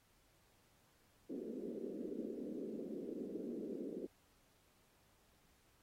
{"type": "band-pass noise", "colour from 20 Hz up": "pink", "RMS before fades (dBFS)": -45, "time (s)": [1.29, 4.07], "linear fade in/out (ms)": 10, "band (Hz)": [210, 480], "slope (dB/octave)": 48, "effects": ["pink hiss -73 dBFS RMS until 5.82 s", "AAC 48 kbps"]}